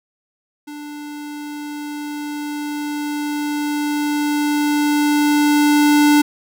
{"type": "tone with level ramp", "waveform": "square", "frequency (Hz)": 294.8, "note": "D4", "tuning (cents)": 7, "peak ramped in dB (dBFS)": [-31, -10], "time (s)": [0.67, 6.22], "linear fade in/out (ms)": 10, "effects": []}